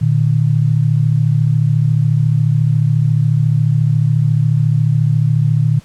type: tone pair together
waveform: sine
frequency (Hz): 117.1 / 151.25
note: A#2 / D#3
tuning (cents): +8 / -49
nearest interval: major third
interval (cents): 443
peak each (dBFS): -13 / -13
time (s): 0.01-5.8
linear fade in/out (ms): 10
effects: pink hiss -46 dBFS RMS until 5.84 s + low-pass 10000 Hz 12 dB/octave